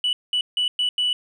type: tone bursts at uneven times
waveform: sine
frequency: 2960 Hz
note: F#7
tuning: in tune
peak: -17 dBFS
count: 5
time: 0.04-0.13 / 0.33-0.41 / 0.57-0.68 / 0.79-0.89 / 0.98-1.13 s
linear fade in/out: 2 ms
effects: tanh soft clip ceiling -16 dBFS